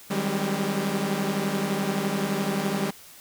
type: tone cluster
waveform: sawtooth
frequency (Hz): 156.2 / 191.7 / 203.4 / 266.5 / 389.8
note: D#3 / G3 / G#3 / C4 / G4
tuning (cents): +7 / -38 / -36 / +32 / -10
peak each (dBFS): -29 / -25 / -24 / -33 / -32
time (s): 0.1-2.91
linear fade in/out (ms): 10
effects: white hiss -48 dBFS RMS until 3.2 s